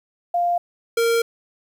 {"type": "tone pair in turn", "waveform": ["sine", "square"], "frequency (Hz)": [698.5, 462.8], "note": ["F5", "A#4"], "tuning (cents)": [0, -13], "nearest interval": "perfect fifth", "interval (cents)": 713, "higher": "first", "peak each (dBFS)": -17, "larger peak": "neither", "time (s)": [[0.34, 0.58], [0.97, 1.22]], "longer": "second", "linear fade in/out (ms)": 5, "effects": ["9-bit"]}